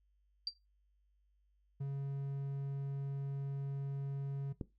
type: tone with exponential decay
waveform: sine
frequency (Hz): 4699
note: D8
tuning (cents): 0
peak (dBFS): -31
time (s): 0.47-0.54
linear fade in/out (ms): 2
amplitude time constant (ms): 15
type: tone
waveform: triangle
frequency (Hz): 138.59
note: C#3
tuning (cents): 0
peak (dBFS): -34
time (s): 1.8-4.53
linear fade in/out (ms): 10
type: click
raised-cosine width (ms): 3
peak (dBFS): -26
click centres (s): 4.612
effects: noise-tail reverb RT60 0.2 s tail -17 dB re dry + added 50 Hz sine -70 dBFS peak until 4.78 s